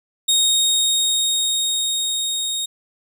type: tone with level ramp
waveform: 25% pulse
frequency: 3729 Hz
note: A#7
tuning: in tune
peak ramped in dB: -10 to -18 dBFS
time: 0.28-2.66 s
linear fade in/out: 10 ms
effects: none